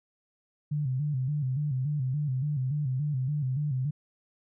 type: tone with vibrato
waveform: sine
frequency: 138.59 Hz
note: C#3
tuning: in tune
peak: -26 dBFS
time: 0.71-3.91 s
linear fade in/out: 10 ms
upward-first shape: square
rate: 3.5 Hz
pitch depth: 120 cents each way
effects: none